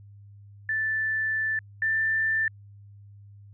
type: tone pair in turn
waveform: sine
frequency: 1760 / 1776.3 Hz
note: A6 / A6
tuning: 0 / +16 cents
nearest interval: unison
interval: 16 cents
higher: second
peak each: -24 / -22 dBFS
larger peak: second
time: 0.69-1.59 / 1.82-2.48 s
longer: first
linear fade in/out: 2 ms
effects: added 101 Hz sine -46 dBFS peak until 3.53 s